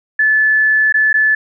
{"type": "tone with dropouts", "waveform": "sine", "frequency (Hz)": 1735, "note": "A6", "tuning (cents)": -25, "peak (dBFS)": -9, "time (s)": [0.19, 1.35], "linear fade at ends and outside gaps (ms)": 5, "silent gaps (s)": [[0.925, 0.941], [1.129, 1.14]], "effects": []}